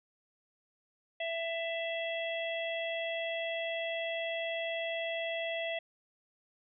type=harmonic tone; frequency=664 Hz; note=E5; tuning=12 cents sharp; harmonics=1 / 3 / 4 / 5; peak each=-35 / -40 / -41 / -42 dBFS; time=1.2-5.79 s; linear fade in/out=5 ms; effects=none